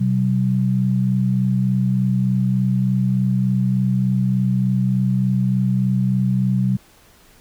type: tone pair together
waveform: sine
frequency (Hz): 127.2 / 190.58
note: C3 / G3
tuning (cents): -48 / -49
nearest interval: perfect fifth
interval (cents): 699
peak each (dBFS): -18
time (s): 0-6.77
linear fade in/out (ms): 10
effects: pink hiss -51 dBFS RMS until 7.4 s